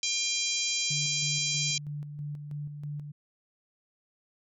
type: harmonic tone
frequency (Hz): 799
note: G5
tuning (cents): +33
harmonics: 3 / 4 / 5 / 6 / 7 / 8 / 9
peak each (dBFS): -35 / -35 / -35 / -35 / -35 / -35 / -35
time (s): 0.03-1.78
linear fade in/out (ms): 2
type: tone with tremolo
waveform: sine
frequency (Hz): 146.83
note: D3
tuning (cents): 0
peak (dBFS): -33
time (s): 0.9-3.12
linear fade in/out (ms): 10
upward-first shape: square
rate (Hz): 3.1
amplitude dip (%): 45
effects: none